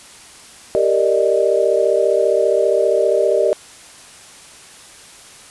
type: chord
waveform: sine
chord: Eb major seventh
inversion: first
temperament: equal with one note detuned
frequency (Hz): 392 / 462.4 / 587.3 / 622.3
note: G4 / Bb4 / D5 / Eb5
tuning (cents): 0 / -14 / 0 / 0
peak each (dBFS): -18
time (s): 0.75-3.53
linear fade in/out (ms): 0
effects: white hiss -41 dBFS RMS until 5.5 s + resampled to 24000 Hz